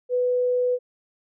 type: tone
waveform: sine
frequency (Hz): 496.2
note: B4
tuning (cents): +8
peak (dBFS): -19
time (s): 0.09-0.79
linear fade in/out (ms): 50
effects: none